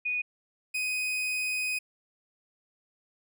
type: tone pair in turn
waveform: sine / 40% pulse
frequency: 2473 / 2503 Hz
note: D#7 / D#7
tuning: -11 / +10 cents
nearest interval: unison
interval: 21 cents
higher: second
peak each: -27 dBFS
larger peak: neither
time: 0.05-0.22 / 0.74-1.79 s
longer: second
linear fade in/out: 10 ms
effects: none